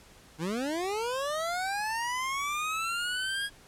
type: linear sweep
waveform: 25% pulse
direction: up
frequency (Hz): 146.83 to 1654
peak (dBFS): -26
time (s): 0.38-3.5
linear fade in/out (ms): 50
effects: pink hiss -55 dBFS RMS until 3.67 s + low-pass 11000 Hz 12 dB/octave